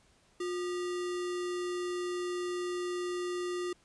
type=tone with sample-and-hold; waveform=sine; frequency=356.5 Hz; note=F4; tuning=36 cents sharp; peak=-32 dBFS; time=0.4-3.73 s; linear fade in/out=5 ms; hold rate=1575 Hz; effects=pink hiss -66 dBFS RMS until 3.84 s + resampled to 22050 Hz